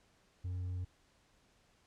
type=tone with hard clipping; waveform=sine; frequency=90.7 Hz; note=F#2; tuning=34 cents flat; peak=-37 dBFS; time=0.44-0.85 s; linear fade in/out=10 ms; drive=2 dB; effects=pink hiss -70 dBFS RMS until 1.86 s + low-pass 8000 Hz 12 dB/octave

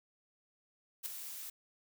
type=noise with ADSR envelope; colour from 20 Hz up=blue; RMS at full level=-36 dBFS; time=1.03-1.5 s; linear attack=30 ms; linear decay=4 ms; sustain=-9 dB; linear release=5 ms; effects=none

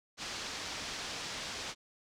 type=low-pass noise; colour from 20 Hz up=white; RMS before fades=-41 dBFS; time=0.17-1.75 s; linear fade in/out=50 ms; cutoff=6000 Hz; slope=24 dB/octave; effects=none

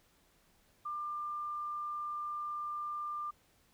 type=tone; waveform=sine; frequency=1194 Hz; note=D6; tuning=28 cents sharp; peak=-36 dBFS; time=0.85-3.31 s; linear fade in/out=10 ms; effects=pink hiss -69 dBFS RMS until 3.73 s

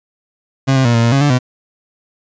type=tone with pitch steps; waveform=30% pulse; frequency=134.7 / 132.3 / 118.7 / 115.8 / 117.2 / 137.6 / 145.3 / 126.2 Hz; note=C#3 / C3 / A#2 / A#2 / A#2 / C#3 / D3 / B2; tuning=-49 / +20 / +32 / -11 / +10 / -12 / -18 / +38 cents; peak=-7 dBFS; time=0.67-1.39 s; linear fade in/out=20 ms; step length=90 ms; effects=resampled to 16000 Hz

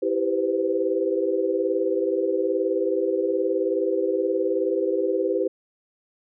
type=chord; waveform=sine; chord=C major seventh; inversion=first; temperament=equal with one note detuned; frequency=329.6 / 392 / 493.9 / 512.8 Hz; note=E4 / G4 / B4 / C5; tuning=0 / 0 / 0 / -35 cents; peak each=-27 / -24 / -29 / -26 dBFS; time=0.02-5.48 s; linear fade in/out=10 ms; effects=none

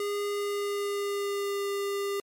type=tone with pitch glide; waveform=square; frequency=408.6 to 400.4 Hz; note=G#4 to G4; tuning=-28 to +37 cents; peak=-29 dBFS; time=0-2.2 s; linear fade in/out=2 ms; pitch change=-35 cents; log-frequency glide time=0.28-1.68 s; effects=MP3 64 kbps

